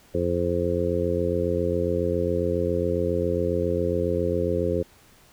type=harmonic tone; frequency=87.31 Hz; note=F2; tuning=in tune; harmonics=1 / 2 / 3 / 4 / 5 / 6; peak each=-29 / -31 / -32 / -29 / -27 / -27 dBFS; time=0.14-4.83 s; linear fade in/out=10 ms; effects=pink hiss -55 dBFS RMS until 5.32 s